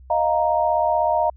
sine chord, Eb suspended second, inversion none, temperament equal, 622.3 / 698.5 / 932.3 Hz, Eb5 / F5 / Bb5, 0 / 0 / 0 cents, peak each -21 dBFS, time 0.1-1.3 s, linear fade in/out 5 ms, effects added 64 Hz sine -42 dBFS peak until 1.36 s

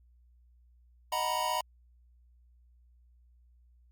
square chord, B major seventh, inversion first, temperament equal, 622.3 / 740 / 932.3 / 987.8 Hz, D#5 / F#5 / A#5 / B5, 0 / 0 / 0 / 0 cents, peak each -38 / -38 / -35 / -33 dBFS, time 1.12-1.61 s, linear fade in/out 5 ms, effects added 60 Hz sine -59 dBFS peak until 3.91 s + Opus 48 kbps

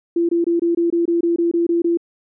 sine tone bursts, 340 Hz, F4, 46 cents flat, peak -14 dBFS, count 12, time 0.16-1.973 s, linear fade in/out 5 ms, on 130 ms, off 23 ms, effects none

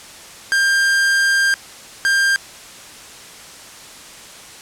45% pulse tone bursts at uneven times, 1594 Hz, G6, 28 cents sharp, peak -13 dBFS, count 2, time 0.52-1.54 / 2.05-2.36 s, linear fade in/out 0 ms, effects white hiss -38 dBFS RMS until 4.61 s + low-pass 9000 Hz 12 dB/octave

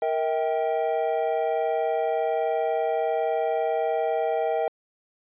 triangle chord, E diminished, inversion second, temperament equal with one note detuned, 466.2 / 642.7 / 784 Hz, Bb4 / E5 / G5, 0 / -44 / 0 cents, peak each -25 / -24 / -26 dBFS, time 0.02-4.68 s, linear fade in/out 2 ms, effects resampled to 8000 Hz

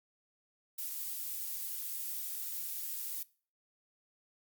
violet noise, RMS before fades -39 dBFS, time 0.78-3.23 s, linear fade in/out 5 ms, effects noise-tail reverb RT60 0.4 s tail -21 dB re dry + Opus 48 kbps

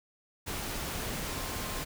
sine tone in noise, 1055 Hz, C6, 14 cents sharp, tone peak -46 dBFS, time 1.27-1.83 s, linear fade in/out 20 ms, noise pink, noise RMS -36 dBFS, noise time 0.46-1.85 s, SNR -13 dB, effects none

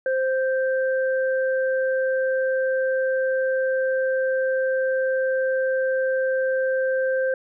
sine tone pair together, 523.3 / 1568 Hz, C5 / G6, 0 / 0 cents, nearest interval octave + perfect fifth, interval 1900 cents, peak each -20 / -28 dBFS, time 0.06-7.34 s, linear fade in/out 2 ms, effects none

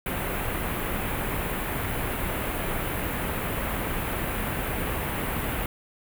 pink band-stop noise, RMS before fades -29 dBFS, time 0.06-5.66 s, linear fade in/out 2 ms, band 2800 to 11000 Hz, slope 24 dB/octave, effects none

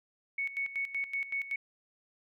sine tone with tremolo, 2217 Hz, C#7, in tune, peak -30 dBFS, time 0.38-1.56 s, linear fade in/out 5 ms, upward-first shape square, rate 5.3 Hz, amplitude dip 75%, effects none

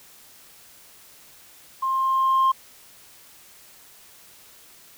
sine tone with level ramp, 1059 Hz, C6, 21 cents sharp, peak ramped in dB -21 to -13 dBFS, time 1.82-2.52 s, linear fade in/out 10 ms, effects tanh soft clip ceiling -14 dBFS + white hiss -50 dBFS RMS until 4.97 s

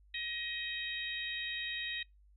harmonic tone, 630 Hz, D#5, 21 cents sharp, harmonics 3 / 4 / 5 / 6, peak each -41 / -42 / -45 / -41 dBFS, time 0.14-2.03 s, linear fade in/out 5 ms, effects noise-tail reverb RT60 0.2 s tail -26 dB re dry + added 50 Hz sine -60 dBFS peak until 2.36 s

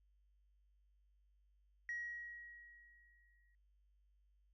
sine tone with exponential decay, 1902 Hz, A#6, 34 cents sharp, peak -38 dBFS, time 1.89-3.55 s, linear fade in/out 1 ms, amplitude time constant 360 ms, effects tanh soft clip ceiling -37 dBFS + added 50 Hz sine -70 dBFS peak until 4.53 s

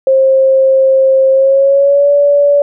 sine tone with pitch glide, 532 to 573.5 Hz, C5 to D5, +29 to -41 cents, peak -5 dBFS, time 0.07-2.62 s, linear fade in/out 2 ms, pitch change +130 cents, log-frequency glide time 1.31-2.11 s, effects none

